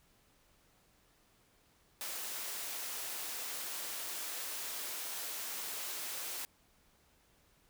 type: high-pass noise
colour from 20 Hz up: white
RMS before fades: -41 dBFS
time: 2.01-6.45 s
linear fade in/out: 0 ms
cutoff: 350 Hz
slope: 12 dB/octave
effects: pink hiss -69 dBFS RMS until 7.69 s